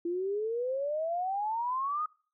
sine exponential sweep, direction up, 336.8 to 1263 Hz, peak -29 dBFS, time 0.05-2.06 s, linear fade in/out 5 ms, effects noise-tail reverb RT60 0.4 s tail -24 dB re dry

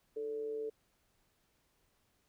sine tone with amplitude modulation, 440 Hz, A4, in tune, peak -34 dBFS, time 0.16-0.7 s, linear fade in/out 10 ms, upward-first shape sine, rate 133 Hz, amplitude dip 45%, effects pink hiss -75 dBFS RMS until 2.28 s

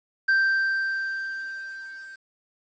triangle tone with level ramp, 1568 Hz, G6, in tune, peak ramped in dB -15 to -38 dBFS, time 0.28-2.16 s, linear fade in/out 10 ms, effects resampled to 16000 Hz + 9-bit

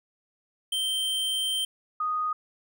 square / sine tone pair in turn, 3129 / 1241.7 Hz, G7 / D#6, -4 / -4 cents, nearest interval octave + major third, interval 1600 cents, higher first, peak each -26 / -25 dBFS, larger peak second, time 0.72-1.65 / 2-2.33 s, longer first, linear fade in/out 5 ms, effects none

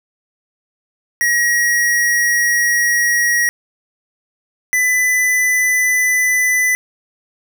square tone pair in turn, 1900 / 1999.5 Hz, A#6 / B6, +33 / +21 cents, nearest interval minor second, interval 88 cents, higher second, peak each -13 dBFS, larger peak neither, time 1.21-3.49 / 4.73-6.75 s, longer first, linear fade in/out 0 ms, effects none

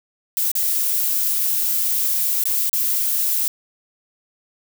violet noise with dropouts, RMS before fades -20 dBFS, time 0.37-3.48 s, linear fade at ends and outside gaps 0 ms, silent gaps 0.516-0.553 / 2.438-2.455 / 2.695-2.73 s, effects none

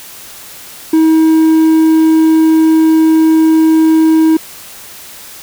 triangle tone, 319.1 Hz, D#4, 44 cents sharp, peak -3 dBFS, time 0.93-4.37 s, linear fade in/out 5 ms, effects white hiss -32 dBFS RMS until 5.42 s

